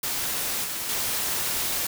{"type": "noise with level steps", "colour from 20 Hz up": "white", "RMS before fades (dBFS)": [-28, -31, -27], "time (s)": [0.03, 1.87], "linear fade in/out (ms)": 5, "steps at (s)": [0.64, 0.89], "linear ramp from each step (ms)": 2, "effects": []}